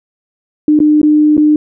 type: tone with dropouts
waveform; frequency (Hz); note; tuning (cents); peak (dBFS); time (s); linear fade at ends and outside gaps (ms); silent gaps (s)
sine; 301.9; D4; +48; -5; 0.68-1.56; 2; 0.791-0.802 / 1.016-1.03 / 1.369-1.378
effects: none